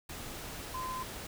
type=tone in noise; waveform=sine; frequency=1028 Hz; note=C6; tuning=31 cents flat; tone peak=-36 dBFS; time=0.74-1.03 s; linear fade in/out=5 ms; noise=pink; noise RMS=-43 dBFS; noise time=0.09-1.27 s; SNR=+4 dB; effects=none